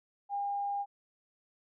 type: tone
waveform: sine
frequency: 806 Hz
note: G5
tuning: 48 cents sharp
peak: -31 dBFS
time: 0.29-0.86 s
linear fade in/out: 50 ms
effects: none